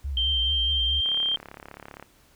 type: tone with vibrato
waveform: sine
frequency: 64.7 Hz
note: C2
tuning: 19 cents flat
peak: -27 dBFS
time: 0.04-1.01 s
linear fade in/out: 10 ms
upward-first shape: sine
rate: 4.7 Hz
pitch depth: 170 cents each way
type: tone with pitch glide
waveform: sine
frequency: 3140 to 3171 Hz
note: G7 to G7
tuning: +2 to +19 cents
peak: -22 dBFS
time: 0.17-1.36 s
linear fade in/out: 2 ms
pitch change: +17 cents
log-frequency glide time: 0.36-1.15 s
type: click train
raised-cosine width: 0.5 ms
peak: -25 dBFS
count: 35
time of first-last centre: 1.06-2.026 s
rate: 35.2 Hz
effects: pink hiss -59 dBFS RMS until 2.35 s